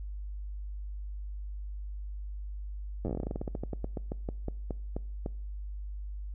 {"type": "slowing click train", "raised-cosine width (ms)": 2, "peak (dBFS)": -21, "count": 27, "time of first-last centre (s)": [3.05, 5.261], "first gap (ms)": 9, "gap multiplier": 1.15, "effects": ["noise-tail reverb RT60 0.6 s tail -23 dB re dry", "added 50 Hz sine -36 dBFS peak until 6.34 s"]}